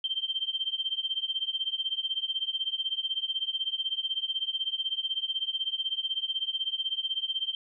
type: tone with tremolo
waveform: sine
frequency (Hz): 3136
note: G7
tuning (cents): 0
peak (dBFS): -24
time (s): 0.04-7.55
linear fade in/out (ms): 2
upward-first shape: triangle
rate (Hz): 16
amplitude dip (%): 100
effects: none